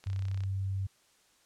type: click train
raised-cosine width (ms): 0.2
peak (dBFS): -32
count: 14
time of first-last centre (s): 0.04-0.436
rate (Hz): 32.8
type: tone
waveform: sine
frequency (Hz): 96.6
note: G2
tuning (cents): -25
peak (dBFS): -30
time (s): 0.06-0.87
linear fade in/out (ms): 10
effects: white hiss -66 dBFS RMS until 1.45 s + low-pass 9000 Hz 12 dB/octave